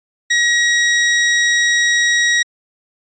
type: tone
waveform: sawtooth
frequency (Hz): 1902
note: A#6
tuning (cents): +34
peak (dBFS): -8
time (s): 0.3-2.43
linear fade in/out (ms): 10
effects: resampled to 16000 Hz